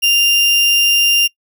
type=tone; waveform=35% pulse; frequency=2794 Hz; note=F7; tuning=in tune; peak=-8 dBFS; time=0.02-1.28 s; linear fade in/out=20 ms; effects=noise-tail reverb RT60 0.1 s tail -25 dB re dry